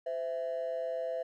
triangle ring-modulated tone, 587.3 Hz, D5, in tune, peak -26 dBFS, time 0.06-1.23 s, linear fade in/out 10 ms, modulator 73.9 Hz, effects tanh soft clip ceiling -27 dBFS

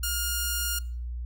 5% pulse tone, 1419 Hz, F6, 27 cents sharp, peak -16 dBFS, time 0.03-0.79 s, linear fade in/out 5 ms, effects noise-tail reverb RT60 0.5 s tail -24 dB re dry + added 60 Hz sine -31 dBFS peak until 1.25 s

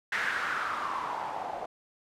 blue noise with low-pass filter sweep, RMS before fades -33 dBFS, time 0.12-1.66 s, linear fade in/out 5 ms, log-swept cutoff 1800 to 700 Hz, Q 4.2, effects none

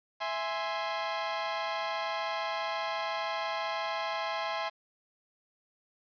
sawtooth chord, E augmented, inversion none, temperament equal, 659.3 / 830.6 / 1046.5 Hz, E5 / G#5 / B#5, 0 / 0 / 0 cents, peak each -32 dBFS, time 0.2-4.7 s, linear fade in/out 20 ms, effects resampled to 11025 Hz + 9-bit

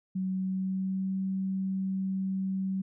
sine tone with pitch glide, 187.9 to 190.96 Hz, F#3 to G3, +27 to -45 cents, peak -28 dBFS, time 0.15-2.82 s, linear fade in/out 10 ms, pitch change +28 cents, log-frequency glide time 0.32-1.16 s, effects none

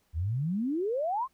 sine exponential sweep, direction up, 73.2 to 1102 Hz, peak -27 dBFS, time 0.13-1.28 s, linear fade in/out 50 ms, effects pink hiss -71 dBFS RMS until 1.33 s

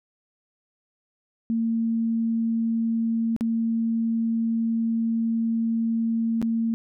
sine tone with dropouts, 227.7 Hz, A#3, 40 cents flat, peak -21 dBFS, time 1.5-6.74 s, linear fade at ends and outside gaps 0 ms, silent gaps 3.364-3.409 / 6.416-6.426 s, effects none

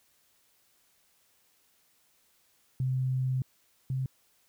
sine tone pair in turn, 129.7 / 131.51 Hz, C3 / C3, -15 / +9 cents, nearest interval unison, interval 24 cents, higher second, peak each -26 / -28 dBFS, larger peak first, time 2.8-3.42 / 3.9-4.06 s, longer first, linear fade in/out 2 ms, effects white hiss -68 dBFS RMS until 4.48 s

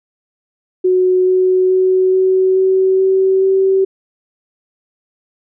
sine tone with pitch steps, 368.2 / 370.8 / 373.3 / 375.9 / 378.6 / 381.2 / 383.8 Hz, F#4 / F#4 / F#4 / F#4 / F#4 / G4 / G4, -8 / +4 / +15 / +27 / +40 / -48 / -37 cents, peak -9 dBFS, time 0.84-3.85 s, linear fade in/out 10 ms, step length 430 ms, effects none

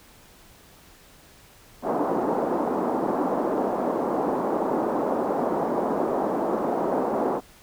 pink band-pass noise, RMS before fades -25 dBFS, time 1.82-7.41 s, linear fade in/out 50 ms, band 240 to 960 Hz, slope 24 dB/octave, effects pink hiss -52 dBFS RMS until 7.62 s

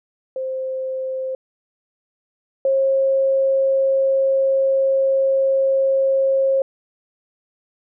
sine tone pair in turn, 523.3 / 538.3 Hz, C5 / C5, 0 / +49 cents, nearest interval unison, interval 49 cents, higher second, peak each -22 / -14 dBFS, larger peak second, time 0.36-1.35 / 2.65-6.62 s, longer second, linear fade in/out 2 ms, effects none

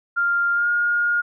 sine tone with pitch glide, 1396.9 to 1424.6 Hz, F6 to F6, 0 to +34 cents, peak -17 dBFS, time 0.16-1.22 s, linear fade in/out 20 ms, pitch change +34 cents, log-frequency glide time 0.53-0.68 s, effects none

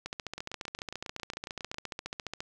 two click trains, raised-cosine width 0.2 ms, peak -19 / -22 dBFS, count 35 / 11, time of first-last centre 0.06-2.405 / 0.38-1.744 s, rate 14.5 / 7.33 Hz, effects none

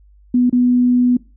sine tone with dropouts, 246.9 Hz, B3, in tune, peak -10 dBFS, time 0.34-1.17 s, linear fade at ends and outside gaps 5 ms, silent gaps 0.497-0.527 s, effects noise-tail reverb RT60 0.3 s tail -21 dB re dry + added 50 Hz sine -45 dBFS peak until 1.36 s

